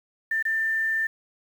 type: tone with dropouts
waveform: sine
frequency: 1787 Hz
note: A6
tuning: 26 cents sharp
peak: -22 dBFS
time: 0.31-1.07 s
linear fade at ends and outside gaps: 5 ms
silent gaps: 0.426-0.451 s
effects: 8-bit